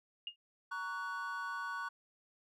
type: tone with exponential decay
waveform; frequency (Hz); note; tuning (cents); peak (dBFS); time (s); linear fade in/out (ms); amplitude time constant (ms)
sine; 2842; F7; +30; -35; 0.27-0.36; 2; 19
type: chord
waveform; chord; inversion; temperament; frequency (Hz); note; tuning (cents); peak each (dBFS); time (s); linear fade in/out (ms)
triangle; F# major; first; equal with one note detuned; 932.3 / 1124.2 / 1480; A#5 / C#6 / F#6; 0 / +24 / 0; -44 / -40 / -39; 0.71-1.89; 10
effects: none